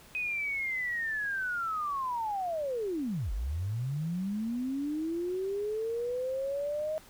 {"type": "linear two-way sweep", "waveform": "sine", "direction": "down then up", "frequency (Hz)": [2521, 43.65, 630], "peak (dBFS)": -30, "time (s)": [0.15, 6.98], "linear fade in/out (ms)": 0, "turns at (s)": 3.32, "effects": ["pink hiss -55 dBFS RMS until 7.09 s"]}